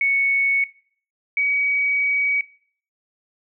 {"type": "tone pair in turn", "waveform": "sine", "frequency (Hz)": [2217, 2264], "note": ["C#7", "C#7"], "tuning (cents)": [0, 36], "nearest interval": "unison", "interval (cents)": 36, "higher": "second", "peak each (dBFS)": [-16, -17], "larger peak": "first", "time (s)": [[0.01, 0.64], [1.37, 2.41]], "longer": "second", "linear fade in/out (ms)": 2, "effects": ["noise-tail reverb RT60 0.5 s tail -20 dB re dry"]}